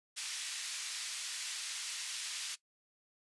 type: band-pass noise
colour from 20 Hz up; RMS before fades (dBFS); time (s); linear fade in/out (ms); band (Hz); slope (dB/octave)
white; -41; 0.16-2.56; 20; 2100 to 7300; 12
effects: noise-tail reverb RT60 0.1 s tail -18 dB re dry + resampled to 24000 Hz